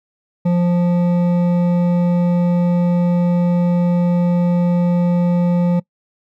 sine tone with hard clipping, 175.3 Hz, F3, 7 cents sharp, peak -14 dBFS, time 0.45-5.8 s, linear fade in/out 10 ms, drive 9 dB, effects noise-tail reverb RT60 0.1 s tail -23 dB re dry

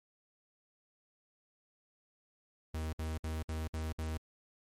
45% pulse tone bursts, 79.1 Hz, D#2, 29 cents sharp, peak -35 dBFS, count 6, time 2.74-4.175 s, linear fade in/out 5 ms, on 190 ms, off 59 ms, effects MP3 64 kbps

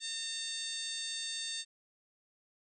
harmonic tone, 908 Hz, A#5, 46 cents flat, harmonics 2 / 3 / 4 / 5 / 6 / 7 / 8 / 9, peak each -48 / -50 / -40 / -42 / -53 / -47 / -50 / -45 dBFS, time 0-1.65 s, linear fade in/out 50 ms, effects none

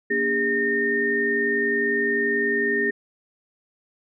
sine tone cluster, 234.7 / 285.9 / 404.9 / 1831 Hz, A#3 / D4 / G#4 / A#6, +12 / -46 / -44 / -32 cents, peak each -30 / -31 / -24 / -22 dBFS, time 0.1-2.91 s, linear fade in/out 10 ms, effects none

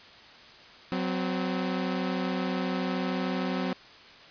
sawtooth tone pair together, 185 / 257.8 Hz, F#3 / C4, 0 / -26 cents, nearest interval tritone, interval 574 cents, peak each -26 / -27 dBFS, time 0.92-3.73 s, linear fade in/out 0 ms, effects white hiss -50 dBFS RMS until 4.3 s + resampled to 11025 Hz

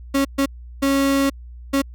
35% pulse tone bursts at uneven times, 275.1 Hz, C#4, 13 cents flat, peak -14 dBFS, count 4, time 0.14-0.25 / 0.38-0.46 / 0.82-1.3 / 1.73-1.82 s, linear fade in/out 10 ms, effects added 60 Hz sine -35 dBFS peak until 1.94 s

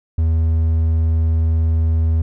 triangle tone, 80.8 Hz, E2, 34 cents flat, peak -11 dBFS, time 0.18-2.22 s, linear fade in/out 5 ms, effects none

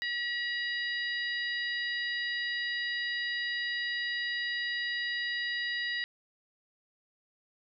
harmonic tone, 960 Hz, B5, 49 cents flat, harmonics 2 / 3 / 4 / 5, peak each -32 / -41 / -39 / -42 dBFS, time 0.02-6.04 s, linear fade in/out 0 ms, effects none

